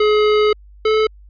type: tone pair in turn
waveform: square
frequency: 423.4 / 433.8 Hz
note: G#4 / A4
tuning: +33 / -25 cents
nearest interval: unison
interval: 42 cents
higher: second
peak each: -12 / -13 dBFS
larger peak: first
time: 0-0.53 / 0.85-1.07 s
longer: first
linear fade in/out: 5 ms
effects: added 50 Hz sine -40 dBFS peak until 1.29 s + resampled to 11025 Hz